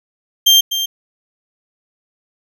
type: tone with echo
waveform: 35% pulse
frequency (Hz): 3172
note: G7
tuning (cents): +20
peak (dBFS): -5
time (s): 0.46-0.61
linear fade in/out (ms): 10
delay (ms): 250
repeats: 1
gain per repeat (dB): -10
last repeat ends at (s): 0.86
effects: none